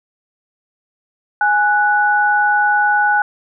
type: tone pair together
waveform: sine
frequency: 830.6 / 1480 Hz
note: G#5 / F#6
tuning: 0 / 0 cents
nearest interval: minor seventh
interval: 1000 cents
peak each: -14 dBFS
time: 1.41-3.22 s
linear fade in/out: 2 ms
effects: none